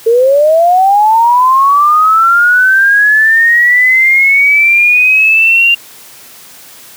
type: linear sweep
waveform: sine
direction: up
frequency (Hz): 445.5 to 2794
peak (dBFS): -4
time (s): 0.06-5.75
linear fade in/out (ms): 10
effects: white hiss -35 dBFS RMS until 6.96 s + high-pass 100 Hz 12 dB/octave